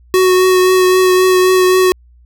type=tone with vibrato; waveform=square; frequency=370 Hz; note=F#4; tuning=in tune; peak=-8 dBFS; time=0.14-1.92 s; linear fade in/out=0 ms; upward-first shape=triangle; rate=3.8 Hz; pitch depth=18 cents each way; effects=added 60 Hz sine -42 dBFS peak until 2.25 s